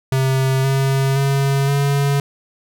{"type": "tone with pitch steps", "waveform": "square", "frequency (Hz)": [132.7, 135.33, 138.02, 140.75], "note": ["C3", "C#3", "C#3", "C#3"], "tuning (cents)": [25, -41, -7, 27], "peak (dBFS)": -15, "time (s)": [0.12, 2.2], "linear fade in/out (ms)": 2, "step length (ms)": 520, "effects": []}